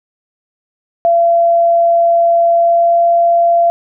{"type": "tone with pitch glide", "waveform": "sine", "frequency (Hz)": [680, 683.9], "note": ["F5", "F5"], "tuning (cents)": [-46, -36], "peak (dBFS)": -7, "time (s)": [1.05, 3.7], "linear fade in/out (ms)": 0, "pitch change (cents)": 10, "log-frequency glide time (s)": [2.54, 3.02], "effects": []}